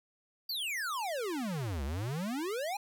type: exponential two-way sweep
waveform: square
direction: down then up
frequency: 4751 to 64.8 to 848 Hz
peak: -34 dBFS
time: 0.49-2.77 s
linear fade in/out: 5 ms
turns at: 1.84 s
effects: none